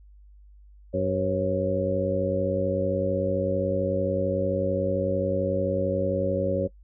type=harmonic tone with a mistuned harmonic; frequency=95.6 Hz; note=G2; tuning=43 cents flat; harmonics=1 / 2 / 3 / 4 / 5 / 6; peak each=-31 / -31 / -32 / -32 / -32 / -25 dBFS; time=0.93-6.68 s; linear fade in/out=20 ms; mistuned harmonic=6; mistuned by=-75 cents; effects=noise-tail reverb RT60 0.1 s tail -21 dB re dry + added 50 Hz sine -48 dBFS peak until 6.83 s